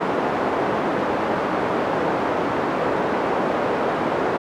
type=band-pass noise; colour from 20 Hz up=pink; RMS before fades=-22 dBFS; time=0-4.38 s; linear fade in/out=20 ms; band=310 to 1100 Hz; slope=12 dB/octave; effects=none